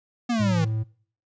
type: exponential sweep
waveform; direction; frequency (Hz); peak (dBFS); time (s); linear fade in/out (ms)
square; down; 246.9 to 155.56; -22; 0.29-0.65; 10
type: tone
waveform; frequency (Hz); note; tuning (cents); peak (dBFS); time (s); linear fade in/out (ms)
triangle; 110; A2; 0; -21; 0.39-0.84; 20
effects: noise-tail reverb RT60 0.5 s tail -23 dB re dry + resampled to 16000 Hz